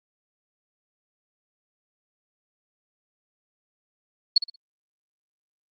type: tone with echo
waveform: sine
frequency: 4364 Hz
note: C#8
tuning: 28 cents flat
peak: -12 dBFS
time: 4.36-4.38 s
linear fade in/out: 5 ms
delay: 60 ms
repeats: 3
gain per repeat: -12 dB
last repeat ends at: 4.56 s
effects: Opus 32 kbps